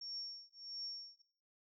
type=tone with tremolo; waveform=sine; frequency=5500 Hz; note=F8; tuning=27 cents flat; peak=-40 dBFS; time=0.01-1.22 s; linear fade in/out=5 ms; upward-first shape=triangle; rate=1.5 Hz; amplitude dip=100%; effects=noise-tail reverb RT60 0.7 s tail -25 dB re dry